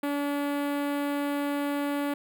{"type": "tone with notch filter", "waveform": "sawtooth", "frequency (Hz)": 286.5, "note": "D4", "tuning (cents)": -43, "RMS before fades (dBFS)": -29, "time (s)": [0.03, 2.14], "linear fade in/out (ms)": 5, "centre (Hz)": 5800, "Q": 0.57, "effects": []}